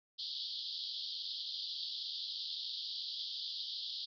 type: band-pass noise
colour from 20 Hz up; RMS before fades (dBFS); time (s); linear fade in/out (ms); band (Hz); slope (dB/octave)
white; -42; 0.18-4.06; 20; 3200 to 4900; 96
effects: none